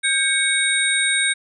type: tone cluster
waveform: sine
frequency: 1597 / 2224 / 3770 / 8670 Hz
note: G6 / C#7 / A#7 / C#9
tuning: +32 / +5 / +19 / -39 cents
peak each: -22 dBFS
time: 0.03-1.34 s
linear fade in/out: 20 ms
effects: none